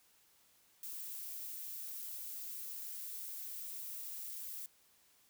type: noise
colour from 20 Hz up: violet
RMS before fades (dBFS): -45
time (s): 0.83-4.66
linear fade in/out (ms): 2
effects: white hiss -69 dBFS RMS until 5.29 s